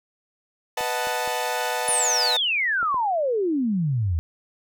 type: chord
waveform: sawtooth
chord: B dominant seventh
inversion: none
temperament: equal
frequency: 493.9 / 622.3 / 740 / 880 Hz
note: B4 / D#5 / F#5 / A5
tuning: 0 / 0 / 0 / 0 cents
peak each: -26 / -28 / -26 / -24 dBFS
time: 0.77-2.37 s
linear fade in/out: 5 ms
type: clicks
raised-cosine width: 1 ms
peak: -23 dBFS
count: 6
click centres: 0.808 / 1.071 / 1.276 / 1.889 / 2.829 / 2.944 s
type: exponential sweep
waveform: sine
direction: down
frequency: 10100 to 76.5 Hz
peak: -20 dBFS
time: 1.88-4.19 s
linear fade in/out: 0 ms
effects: none